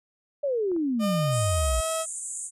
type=exponential sweep; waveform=sine; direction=down; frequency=591 to 56 Hz; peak=-23 dBFS; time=0.43-1.81 s; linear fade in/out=10 ms
type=clicks; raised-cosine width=1 ms; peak=-33 dBFS; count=2; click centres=0.717 / 0.764 s
type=tone with pitch glide; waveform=30% pulse; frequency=606 to 645.8 Hz; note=D#5 to E5; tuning=-46 to -36 cents; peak=-24 dBFS; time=0.99-2.06 s; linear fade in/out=50 ms; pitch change=+110 cents; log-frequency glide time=1.14-1.9 s
type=band-pass noise; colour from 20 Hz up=white; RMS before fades=-35 dBFS; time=1.3-2.51 s; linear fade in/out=50 ms; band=6900 to 9600 Hz; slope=96 dB/octave
effects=resampled to 32000 Hz